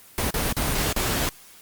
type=noise with dropouts; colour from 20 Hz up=pink; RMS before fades=-24 dBFS; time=0.18-1.29 s; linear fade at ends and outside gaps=1 ms; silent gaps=0.306-0.341 / 0.526-0.566 / 0.927-0.963 s; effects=white hiss -49 dBFS RMS until 1.61 s + Opus 24 kbps